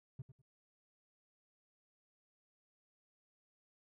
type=tone with echo; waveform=triangle; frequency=131.4 Hz; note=C3; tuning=8 cents sharp; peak=-39 dBFS; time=0.19-0.22 s; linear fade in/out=5 ms; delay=99 ms; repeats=2; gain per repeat=-13 dB; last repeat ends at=0.418 s; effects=tanh soft clip ceiling -37 dBFS